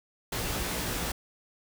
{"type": "noise with comb filter", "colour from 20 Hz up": "pink", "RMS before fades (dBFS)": -32, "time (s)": [0.32, 1.12], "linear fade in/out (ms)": 5, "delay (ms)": 17, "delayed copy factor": 0.5, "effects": []}